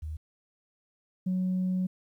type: tone pair in turn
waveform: sine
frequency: 77.6 / 184.56 Hz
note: D#2 / F#3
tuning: -4 / -4 cents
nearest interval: octave + minor third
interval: 1500 cents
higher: second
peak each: -33 / -24 dBFS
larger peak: second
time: 0.02-0.17 / 1.26-1.87 s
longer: second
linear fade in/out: 10 ms
effects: tanh soft clip ceiling -23 dBFS + 11-bit